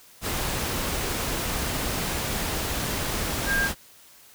sine tone in noise, 1606 Hz, G6, 41 cents sharp, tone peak -22 dBFS, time 3.46-3.7 s, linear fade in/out 50 ms, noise pink, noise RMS -28 dBFS, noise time 0.21-3.75 s, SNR +3 dB, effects white hiss -52 dBFS RMS until 4.34 s

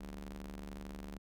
sawtooth ring-modulated tone, 73.3 Hz, D2, 3 cents flat, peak -37 dBFS, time 0-1.18 s, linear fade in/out 10 ms, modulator 121 Hz, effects none

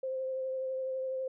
sine tone with vibrato, 523.3 Hz, C5, in tune, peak -32 dBFS, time 0.03-1.28 s, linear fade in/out 5 ms, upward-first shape triangle, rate 12 Hz, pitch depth 19 cents each way, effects none

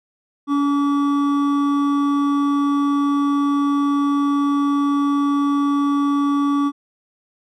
triangle tone pair together, 283.8 / 1146 Hz, C#4 / D6, +41 / -43 cents, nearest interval 2 octaves, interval 2416 cents, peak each -14 / -22 dBFS, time 0.47-6.72 s, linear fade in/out 50 ms, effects none

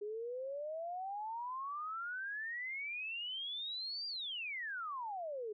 sine exponential two-way sweep, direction up then down, 407.4 to 4800 to 407.4 Hz, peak -39 dBFS, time 0.01-5.53 s, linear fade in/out 10 ms, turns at 4.07 s, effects none

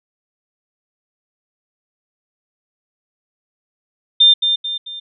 sine tone with echo, 3600 Hz, A7, 39 cents sharp, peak -6 dBFS, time 4.2-4.34 s, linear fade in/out 10 ms, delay 220 ms, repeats 3, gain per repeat -7 dB, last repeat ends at 5 s, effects none

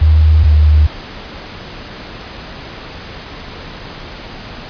sine tone pair in turn, 77.78 / 75.83 Hz, D#2 / D#2, 0 / -44 cents, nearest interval unison, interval 44 cents, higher first, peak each -5 dBFS, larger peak neither, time 0.01-0.44 / 0.44-0.87 s, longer neither, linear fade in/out 10 ms, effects pink hiss -30 dBFS RMS until 4.69 s + resampled to 11025 Hz

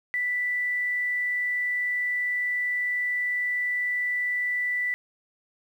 sine tone with quantisation, 1975.5 Hz, B6, in tune, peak -24 dBFS, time 0.14-4.94 s, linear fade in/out 0 ms, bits 9, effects none

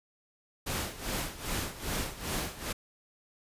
pink noise with tremolo, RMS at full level -32 dBFS, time 0.66-2.73 s, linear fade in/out 10 ms, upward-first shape sine, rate 2.5 Hz, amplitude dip 80%, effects resampled to 32000 Hz

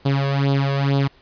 sawtooth tone with flanger, 138.59 Hz, C#3, in tune, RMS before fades -19 dBFS, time 0.05-1.08 s, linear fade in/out 10 ms, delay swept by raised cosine 0.23 to 1.83 ms, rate 2.2 Hz, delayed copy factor +0.75, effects pink hiss -53 dBFS RMS until 1.21 s + resampled to 11025 Hz

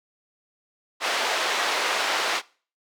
pink band-pass noise, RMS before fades -25 dBFS, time 1-2.42 s, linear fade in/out 50 ms, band 620 to 4600 Hz, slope 12 dB/octave, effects noise-tail reverb RT60 0.4 s tail -22 dB re dry + high-pass 300 Hz 12 dB/octave

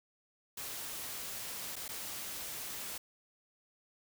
white noise with dropouts, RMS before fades -42 dBFS, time 0.57-2.98 s, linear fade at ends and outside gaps 5 ms, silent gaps 1.757-1.763 / 1.881-1.889 s, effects none

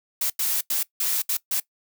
blue noise bursts at uneven times, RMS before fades -24 dBFS, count 6, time 0.21-0.3 / 0.39-0.61 / 0.7-0.83 / 1-1.22 / 1.29-1.37 / 1.51-1.6 s, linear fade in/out 5 ms, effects noise-tail reverb RT60 0.1 s tail -20 dB re dry

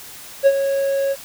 triangle tone with ADSR envelope, 550 Hz, C#5, 14 cents flat, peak -5 dBFS, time 0.43-1.16 s, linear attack 36 ms, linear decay 50 ms, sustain -10 dB, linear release 43 ms, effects white hiss -38 dBFS RMS until 1.24 s

